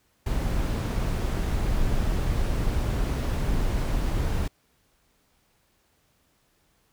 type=noise; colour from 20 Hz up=brown; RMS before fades=-25 dBFS; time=0.26-4.48 s; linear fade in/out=5 ms; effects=pink hiss -67 dBFS RMS until 6.92 s